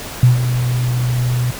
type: tone with ADSR envelope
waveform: sine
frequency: 123.47 Hz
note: B2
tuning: in tune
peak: -4 dBFS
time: 0.23-1.51 s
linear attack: 3 ms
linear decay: 140 ms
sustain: -10 dB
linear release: 5 ms
effects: pink hiss -29 dBFS RMS until 1.59 s